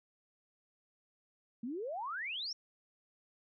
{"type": "exponential sweep", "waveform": "sine", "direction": "up", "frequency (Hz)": [220, 5700], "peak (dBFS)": -37, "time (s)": [1.63, 2.53], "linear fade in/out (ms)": 5, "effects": []}